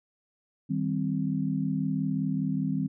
sine chord, C minor, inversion first, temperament just, 156.98 / 196.22 / 261.6 Hz, Eb3 / G3 / C4, +16 / +2 / 0 cents, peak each -30 dBFS, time 0.69-2.88 s, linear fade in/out 20 ms, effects none

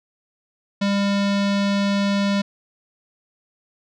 square tone with low-pass filter, 200 Hz, G3, 35 cents sharp, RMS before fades -20 dBFS, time 0.81-2.42 s, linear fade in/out 10 ms, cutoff 4500 Hz, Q 1.7, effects none

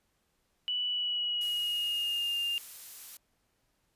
sine tone with pitch glide, 2960 to 2805 Hz, F#7 to F7, 0 to +7 cents, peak -29 dBFS, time 0.68-2.58 s, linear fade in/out 0 ms, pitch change -93 cents, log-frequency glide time 0.87-2.39 s
blue noise, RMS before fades -45 dBFS, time 1.41-3.17 s, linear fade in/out 2 ms
effects pink hiss -75 dBFS RMS until 3.95 s + resampled to 32000 Hz

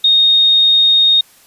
sine tone, 3709 Hz, A#7, 9 cents flat, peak -7 dBFS, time 0.04-1.21 s, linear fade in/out 5 ms, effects white hiss -47 dBFS RMS until 1.46 s + resampled to 32000 Hz

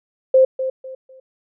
sine tone with echo, 523.3 Hz, C5, in tune, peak -8 dBFS, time 0.34-0.45 s, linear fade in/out 5 ms, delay 250 ms, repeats 3, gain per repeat -11 dB, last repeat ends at 1.2 s, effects none

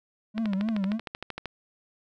triangle tone with vibrato, 207.7 Hz, G#3, in tune, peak -23 dBFS, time 0.34-1 s, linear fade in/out 50 ms, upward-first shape triangle, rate 3.5 Hz, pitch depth 180 cents each way
click train, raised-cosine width 0.3 ms, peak -18 dBFS, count 15, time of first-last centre 0.38-1.457 s, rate 13 Hz
effects none

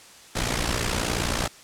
pink noise with amplitude modulation, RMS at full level -22 dBFS, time 0.35-1.48 s, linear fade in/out 10 ms, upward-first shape sine, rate 58.9 Hz, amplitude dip 75%, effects white hiss -48 dBFS RMS until 1.63 s + low-pass 9000 Hz 12 dB/octave

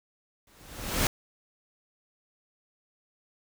pink noise with exponential growth, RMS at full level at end -22 dBFS, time 0.47-1.07 s, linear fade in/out 2 ms, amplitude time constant 130 ms, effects none

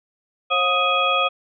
sine tone cluster, 540 / 713 / 1250 / 2503 / 3313 Hz, C#5 / F5 / D#6 / D#7 / G#7, -45 / +36 / +8 / +10 / -5 cents, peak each -25 / -26 / -20 / -23 / -24 dBFS, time 0.5-1.29 s, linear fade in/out 20 ms, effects none

